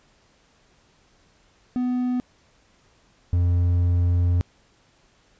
triangle tone pair in turn, 249.1 / 87.82 Hz, B3 / F2, +15 / +10 cents, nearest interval octave + tritone, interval 1805 cents, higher first, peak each -19 / -15 dBFS, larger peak second, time 1.76-2.2 / 3.33-4.41 s, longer second, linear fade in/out 0 ms, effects pink hiss -60 dBFS RMS until 5.39 s + resampled to 16000 Hz

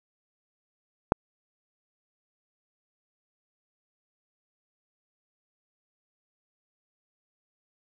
click, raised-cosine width 1 ms, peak -4 dBFS, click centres 1.121 s, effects none

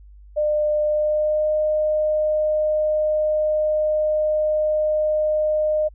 sine tone with pitch glide, 602 to 612.9 Hz, D5 to D#5, +43 to -26 cents, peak -17 dBFS, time 0.36-5.89 s, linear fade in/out 20 ms, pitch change +31 cents, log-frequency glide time 0.82-1.51 s, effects added 50 Hz sine -42 dBFS peak until 5.94 s

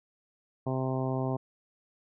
harmonic tone, 130.81 Hz, C3, in tune, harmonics 1 / 2 / 3 / 4 / 5 / 6 / 7 / 8, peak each -31 / -34 / -36 / -40 / -37 / -41 / -42 / -44 dBFS, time 0.66-1.37 s, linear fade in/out 10 ms, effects none

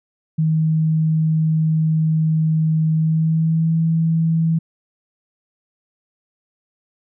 sine tone with pitch glide, 158.3 to 162.94 Hz, D#3 to E3, +30 to -20 cents, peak -14 dBFS, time 0.38-4.59 s, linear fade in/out 10 ms, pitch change +50 cents, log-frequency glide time 2.93-3.76 s, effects none

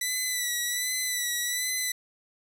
10% pulse tone with vibrato, 1975.5 Hz, B6, in tune, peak -18 dBFS, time 0.01-1.92 s, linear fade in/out 5 ms, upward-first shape sine, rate 1.3 Hz, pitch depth 43 cents each way, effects none

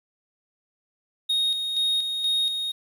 triangle tone with tremolo, 3729 Hz, A#7, in tune, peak -19 dBFS, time 1.29-2.72 s, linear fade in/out 10 ms, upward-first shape square, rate 2.1 Hz, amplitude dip 45%, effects 9-bit

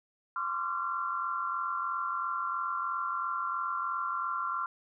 sine tone cluster, 1044 / 1131 / 1174 / 1371 Hz, C6 / C#6 / D6 / F6, -4 / +34 / -1 / -32 cents, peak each -36 / -39 / -39 / -33 dBFS, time 0.36-4.66 s, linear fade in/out 2 ms, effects none

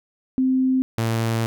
sine / sawtooth tone pair in turn, 260 / 113.83 Hz, C4 / A#2, -11 / -41 cents, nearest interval octave + major second, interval 1430 cents, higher first, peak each -16 dBFS, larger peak neither, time 0.38-0.82 / 0.98-1.46 s, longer second, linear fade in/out 0 ms, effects none

